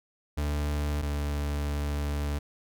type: tone pair in turn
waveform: 40% pulse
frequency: 73.5 / 72.66 Hz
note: D2 / D2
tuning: +2 / -18 cents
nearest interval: unison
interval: 20 cents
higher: first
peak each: -26 / -27 dBFS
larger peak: first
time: 0.37-1.02 / 1.02-2.39 s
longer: second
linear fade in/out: 10 ms
effects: none